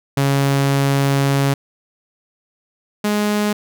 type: tone pair in turn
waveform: sawtooth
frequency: 138.59 / 208.6 Hz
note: C#3 / G#3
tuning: 0 / +8 cents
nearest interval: perfect fifth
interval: 708 cents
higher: second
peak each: -10 / -12 dBFS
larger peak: first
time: 0.17-1.54 / 3.04-3.53 s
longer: first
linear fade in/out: 5 ms
effects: none